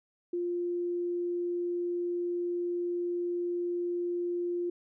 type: tone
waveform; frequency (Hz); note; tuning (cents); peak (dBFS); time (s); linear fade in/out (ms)
sine; 350; F4; +4; -29; 0.33-4.7; 5
effects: none